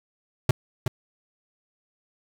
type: tone with echo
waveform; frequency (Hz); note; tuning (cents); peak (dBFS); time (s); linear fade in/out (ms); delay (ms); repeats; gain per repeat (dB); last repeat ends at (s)
square; 125; B2; +21; -16; 0.49-0.51; 2; 370; 1; -7; 0.88
effects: 7-bit